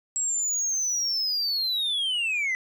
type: linear sweep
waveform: sine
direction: down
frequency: 7710 to 1985 Hz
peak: -21 dBFS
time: 0.16-2.55 s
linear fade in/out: 0 ms
effects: tanh soft clip ceiling -23 dBFS